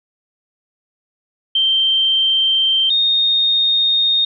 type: tone pair in turn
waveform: sine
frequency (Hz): 3136 / 3692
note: G7 / A#7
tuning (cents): 0 / -17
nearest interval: minor third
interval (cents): 283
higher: second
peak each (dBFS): -12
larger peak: neither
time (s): 1.55-2.9 / 2.9-4.25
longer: neither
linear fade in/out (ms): 5
effects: none